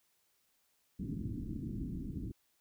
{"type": "low-pass noise", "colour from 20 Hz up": "white", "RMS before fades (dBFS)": -40, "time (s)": [0.99, 2.32], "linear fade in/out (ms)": 10, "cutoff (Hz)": 310, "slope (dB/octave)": 48, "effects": ["white hiss -75 dBFS RMS until 2.6 s"]}